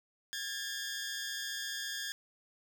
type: tone pair together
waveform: 15% pulse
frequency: 1625.5 / 1760 Hz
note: G#6 / A6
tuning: -38 / 0 cents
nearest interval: minor second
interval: 138 cents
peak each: -32 / -35 dBFS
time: 0.33-2.12 s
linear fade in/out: 0 ms
effects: none